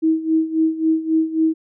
sine tone with tremolo, 320 Hz, D#4, 49 cents sharp, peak -12 dBFS, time 0.02-1.54 s, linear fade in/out 20 ms, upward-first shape sine, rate 3.7 Hz, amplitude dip 80%, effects none

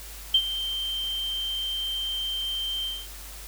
sine tone with ADSR envelope, 3136 Hz, G7, in tune, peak -14 dBFS, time 0.34-3.08 s, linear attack 6 ms, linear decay 64 ms, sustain -13 dB, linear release 230 ms, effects added 50 Hz sine -42 dBFS peak until 3.47 s + white hiss -43 dBFS RMS until 3.47 s

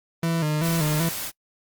40% pulse tone with vibrato, 158.7 Hz, D#3, 35 cents sharp, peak -20 dBFS, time 0.23-1.09 s, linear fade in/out 2 ms, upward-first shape square, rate 2.6 Hz, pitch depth 77 cents each way
white noise, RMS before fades -31 dBFS, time 0.61-1.32 s, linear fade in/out 50 ms
effects noise-tail reverb RT60 0.1 s tail -25 dB re dry + Opus 32 kbps

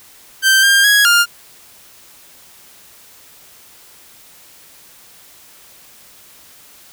sawtooth tone with pitch steps, 1561 / 1601 / 1661 / 1405 Hz, G6 / G6 / G#6 / F6, -8 / +36 / 0 / +10 cents, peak -5 dBFS, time 0.42-1.26 s, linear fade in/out 50 ms, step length 210 ms, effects white hiss -44 dBFS RMS until 6.92 s

